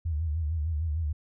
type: tone with vibrato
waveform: sine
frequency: 78.7 Hz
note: D#2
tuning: 20 cents sharp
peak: -26 dBFS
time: 0.05-1.13 s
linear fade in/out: 10 ms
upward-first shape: sine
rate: 6.6 Hz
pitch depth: 120 cents each way
effects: none